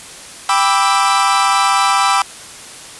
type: chord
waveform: 40% pulse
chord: E minor seventh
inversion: first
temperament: equal with one note detuned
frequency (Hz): 789.9 / 987.8 / 1174.7 / 1318.5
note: G5 / B5 / D6 / E6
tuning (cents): +13 / 0 / 0 / 0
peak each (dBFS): -16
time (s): 0.49-2.22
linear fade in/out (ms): 2
effects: white hiss -34 dBFS RMS until 2.99 s + resampled to 24000 Hz